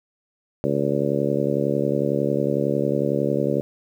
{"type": "harmonic tone", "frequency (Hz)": 71, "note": "C#2", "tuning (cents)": 42, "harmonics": [2, 3, 4, 5, 6, 7, 8], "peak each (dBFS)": [-27, -27, -27, -27, -27, -27, -27], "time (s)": [0.64, 3.61], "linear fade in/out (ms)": 0, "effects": ["9-bit"]}